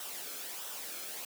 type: noise with flanger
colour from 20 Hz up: white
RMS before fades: -42 dBFS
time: 0-1.25 s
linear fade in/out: 2 ms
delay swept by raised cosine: 0.43 to 1.08 ms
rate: 1.5 Hz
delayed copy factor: -0.5
effects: high-pass 200 Hz 12 dB/octave